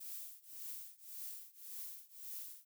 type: noise with tremolo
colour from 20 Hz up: violet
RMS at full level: -45 dBFS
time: 0-2.65 s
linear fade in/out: 10 ms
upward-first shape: triangle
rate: 1.8 Hz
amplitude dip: 95%
effects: none